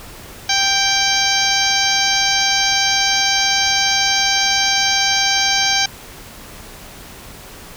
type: harmonic tone with a mistuned harmonic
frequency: 788 Hz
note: G5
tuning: 9 cents sharp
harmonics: 1 / 2 / 3 / 4 / 5 / 6 / 7 / 8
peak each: -22 / -22 / -22 / -22 / -22 / -22 / -22 / -22 dBFS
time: 0.49-5.86 s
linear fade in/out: 5 ms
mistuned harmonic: 3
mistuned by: -27 cents
effects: pink hiss -37 dBFS RMS until 7.76 s